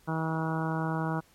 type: harmonic tone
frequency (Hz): 160.6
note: E3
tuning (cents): -45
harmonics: 1 / 2 / 3 / 4 / 5 / 6 / 7 / 8 / 9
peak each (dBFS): -30 / -35 / -40 / -40 / -38 / -38 / -41 / -42 / -40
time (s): 0.07-1.21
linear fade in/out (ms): 20
effects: pink hiss -62 dBFS RMS until 1.34 s + MP3 64 kbps